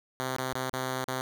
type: tone with dropouts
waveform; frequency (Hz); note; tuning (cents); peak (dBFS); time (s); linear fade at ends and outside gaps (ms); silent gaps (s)
5% pulse; 129.8; C3; -13; -19; 0.2-1.21; 0; 0.364-0.385 / 0.531-0.554 / 0.697-0.732 / 1.042-1.082
effects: none